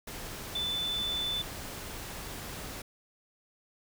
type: tone in noise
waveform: sine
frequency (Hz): 3511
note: A7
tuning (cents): -4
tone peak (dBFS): -30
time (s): 0.55-1.42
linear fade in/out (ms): 5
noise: pink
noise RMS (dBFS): -41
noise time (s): 0.07-2.82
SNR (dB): +8
effects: none